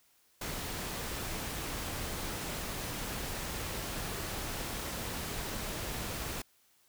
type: noise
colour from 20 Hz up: pink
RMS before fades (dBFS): -38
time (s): 0.41-6.42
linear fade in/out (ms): 5
effects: white hiss -68 dBFS RMS until 6.88 s